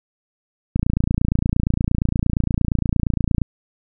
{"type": "click train", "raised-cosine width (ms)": 5, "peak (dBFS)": -6, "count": 77, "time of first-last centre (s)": [0.76, 3.417], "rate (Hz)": 28.6, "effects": []}